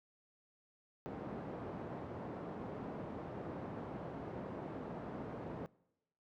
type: band-pass noise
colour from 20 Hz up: pink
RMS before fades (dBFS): -45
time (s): 1.06-5.66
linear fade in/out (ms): 0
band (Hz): 140 to 790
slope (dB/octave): 12
effects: noise-tail reverb RT60 0.9 s tail -23 dB re dry